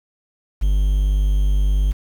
triangle tone with quantisation, 49.46 Hz, G1, 16 cents sharp, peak -12 dBFS, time 0.61-1.93 s, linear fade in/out 20 ms, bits 7, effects none

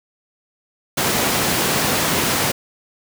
pink high-pass noise, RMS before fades -19 dBFS, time 0.97-2.52 s, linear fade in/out 10 ms, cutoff 140 Hz, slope 12 dB/octave, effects none

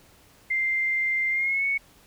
sine tone with pitch glide, 2093 to 2216 Hz, C7 to C#7, 0 to -1 cents, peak -22 dBFS, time 0.5-1.78 s, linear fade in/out 10 ms, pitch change +99 cents, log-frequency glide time 1.31-1.65 s, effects pink hiss -56 dBFS RMS until 2.06 s

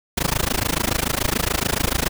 pink noise with amplitude modulation, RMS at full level -18 dBFS, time 0.17-2.09 s, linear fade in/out 10 ms, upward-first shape sine, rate 27 Hz, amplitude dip 100%, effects none

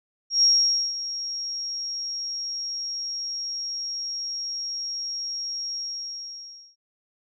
sine tone with ADSR envelope, 5588 Hz, F8, in tune, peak -14 dBFS, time 0.3-6.76 s, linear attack 130 ms, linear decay 500 ms, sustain -14 dB, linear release 1000 ms, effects none

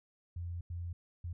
sine tone bursts at uneven times, 86.5 Hz, F2, 16 cents flat, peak -37 dBFS, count 3, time 0.36-0.61 / 0.7-0.93 / 1.24-1.33 s, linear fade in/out 5 ms, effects none

